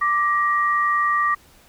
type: tone pair together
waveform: sine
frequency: 1174.7 / 1890.6 Hz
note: D6 / A#6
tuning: 0 / +24 cents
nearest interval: minor sixth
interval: 824 cents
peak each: -18 / -22 dBFS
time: 0.01-1.35 s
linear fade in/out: 10 ms
effects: pink hiss -52 dBFS RMS until 1.68 s

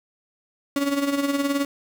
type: tone with tremolo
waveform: 35% pulse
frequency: 281 Hz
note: C#4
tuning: 24 cents sharp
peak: -17 dBFS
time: 0.76-1.65 s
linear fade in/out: 2 ms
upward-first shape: sine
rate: 19 Hz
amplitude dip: 60%
effects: 8-bit

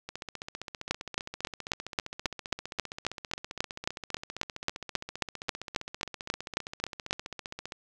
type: two click trains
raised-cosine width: 0.2 ms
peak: -9 / -21 dBFS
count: 24 / 117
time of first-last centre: 0.91-7.109 / 0.09-7.722 s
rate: 3.71 / 15.2 Hz
effects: none

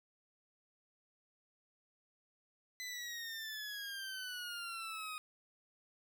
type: exponential sweep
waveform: 20% pulse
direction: down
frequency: 2021 to 1244.5 Hz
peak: -37 dBFS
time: 2.8-5.18 s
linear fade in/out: 0 ms
effects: none

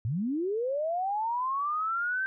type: linear sweep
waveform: sine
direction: up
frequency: 99.5 to 1568 Hz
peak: -27 dBFS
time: 0.05-2.26 s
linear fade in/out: 0 ms
effects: none

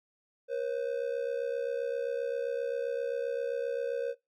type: ring-modulated tone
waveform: triangle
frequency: 510 Hz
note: C5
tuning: 44 cents flat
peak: -25 dBFS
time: 0.48-4.15 s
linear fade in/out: 50 ms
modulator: 33.8 Hz
effects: noise-tail reverb RT60 0.2 s tail -23 dB re dry

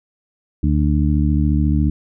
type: harmonic tone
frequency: 74.2 Hz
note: D2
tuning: 18 cents sharp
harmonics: 1 / 2 / 3 / 4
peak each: -16 / -19 / -21 / -22 dBFS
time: 0.63-1.9 s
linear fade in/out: 5 ms
effects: none

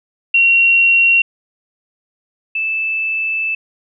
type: tone pair in turn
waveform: sine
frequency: 2741 / 2633 Hz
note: F7 / E7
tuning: -33 / -3 cents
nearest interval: minor second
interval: 70 cents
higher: first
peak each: -8 / -16 dBFS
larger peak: first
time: 0.34-1.22 / 2.55-3.55 s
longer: second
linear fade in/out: 5 ms
effects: none

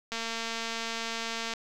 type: click train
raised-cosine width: 0.2 ms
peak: -17 dBFS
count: 324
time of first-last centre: 0.12-1.537 s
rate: 228 Hz
effects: none

